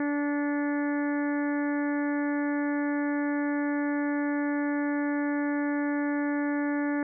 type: harmonic tone with a mistuned harmonic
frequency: 290 Hz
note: D4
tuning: 22 cents flat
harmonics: 1 / 2 / 3 / 4 / 5 / 6 / 7 / 8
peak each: -26 / -36 / -39 / -44 / -41 / -38 / -46 / -50 dBFS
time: 0-7.03 s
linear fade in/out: 2 ms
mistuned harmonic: 8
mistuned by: -80 cents
effects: none